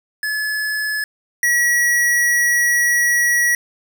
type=tone pair in turn; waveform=square; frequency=1713 / 1922.8 Hz; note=A6 / B6; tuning=-47 / -47 cents; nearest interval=major second; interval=200 cents; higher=second; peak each=-20 / -14 dBFS; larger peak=second; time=0.23-1.04 / 1.43-3.55 s; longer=second; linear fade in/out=2 ms; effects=7-bit